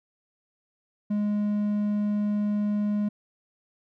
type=tone; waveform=triangle; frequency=207.7 Hz; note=G#3; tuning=in tune; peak=-21 dBFS; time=1.1-3.09 s; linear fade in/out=10 ms; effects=none